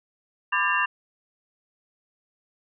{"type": "tone cluster", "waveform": "sine", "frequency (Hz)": [1004, 1184, 1612, 1787, 2760], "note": ["B5", "D6", "G6", "A6", "F7"], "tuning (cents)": [28, 14, 48, 26, -21], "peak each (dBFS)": -27, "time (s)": [0.52, 0.86], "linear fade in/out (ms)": 10, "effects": []}